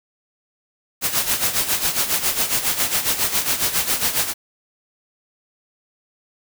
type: noise with tremolo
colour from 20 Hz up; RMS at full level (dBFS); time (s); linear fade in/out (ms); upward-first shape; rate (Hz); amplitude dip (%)
white; -18; 1.01-4.34; 50; sine; 7.3; 70
effects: none